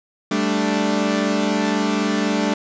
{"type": "chord", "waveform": "sawtooth", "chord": "G suspended second", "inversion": "none", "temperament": "equal", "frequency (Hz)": [196, 220, 293.7], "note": ["G3", "A3", "D4"], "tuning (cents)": [0, 0, 0], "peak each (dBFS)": [-19, -18, -18], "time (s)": [0.31, 2.54], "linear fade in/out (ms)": 5, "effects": ["resampled to 16000 Hz", "8-bit"]}